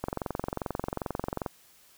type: click train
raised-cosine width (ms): 1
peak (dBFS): -16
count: 33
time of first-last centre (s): 0.04-1.462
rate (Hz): 22.5
effects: white hiss -59 dBFS RMS until 1.97 s